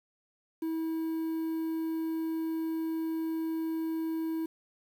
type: tone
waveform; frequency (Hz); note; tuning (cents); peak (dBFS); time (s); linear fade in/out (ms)
triangle; 323.1; E4; -35; -28; 0.62-4.46; 5
effects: 9-bit